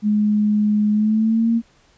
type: tone with pitch glide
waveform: sine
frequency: 210 to 230.3 Hz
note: G#3 to A#3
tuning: +19 to -21 cents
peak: -14 dBFS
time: 0.02-1.62 s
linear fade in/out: 50 ms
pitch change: +160 cents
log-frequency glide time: 0.92-1.51 s
effects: pink hiss -56 dBFS RMS until 1.97 s + resampled to 16000 Hz